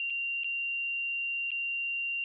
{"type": "tone with dropouts", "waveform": "sine", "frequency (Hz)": 2768, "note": "F7", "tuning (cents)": -16, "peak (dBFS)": -30, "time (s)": [0, 2.24], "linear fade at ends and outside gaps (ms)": 1, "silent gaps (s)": [[0.1, 0.104], [0.435, 0.444], [1.506, 1.516]], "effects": []}